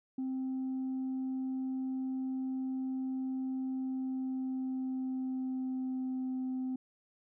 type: tone with pitch glide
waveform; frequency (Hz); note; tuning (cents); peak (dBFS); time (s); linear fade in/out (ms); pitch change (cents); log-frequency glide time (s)
sine; 261.6 to 258.1; C4 to C4; 0 to -23; -31; 0.18-6.76; 5; -23; 3.73-6.42
effects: tanh soft clip ceiling -31 dBFS